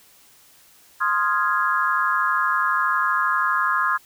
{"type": "chord", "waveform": "sine", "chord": "F minor seventh", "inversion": "second", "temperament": "equal", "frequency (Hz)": [1046.5, 1244.5, 1396.9, 1661.2], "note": ["C6", "Eb6", "F6", "Ab6"], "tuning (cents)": [0, 0, 0, 0], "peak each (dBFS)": [-23, -23, -25, -24], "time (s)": [1, 3.98], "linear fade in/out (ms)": 20, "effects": ["white hiss -53 dBFS RMS until 4.05 s"]}